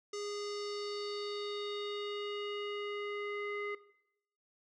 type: tone with low-pass filter sweep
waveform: square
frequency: 411.2 Hz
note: G#4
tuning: 17 cents flat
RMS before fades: -40 dBFS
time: 0.13-3.75 s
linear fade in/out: 5 ms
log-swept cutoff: 6100 to 2000 Hz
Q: 3.9
effects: noise-tail reverb RT60 0.8 s tail -17 dB re dry